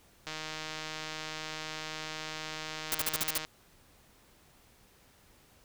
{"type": "click train", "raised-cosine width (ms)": 0.2, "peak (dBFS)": -21, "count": 497, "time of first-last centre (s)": [0.27, 3.449], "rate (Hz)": 156}
{"type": "noise bursts", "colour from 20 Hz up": "white", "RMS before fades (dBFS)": -30, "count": 7, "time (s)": [2.92, 3.377], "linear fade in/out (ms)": 0, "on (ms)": 25, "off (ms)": 47}
{"effects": ["pink hiss -62 dBFS RMS until 5.64 s"]}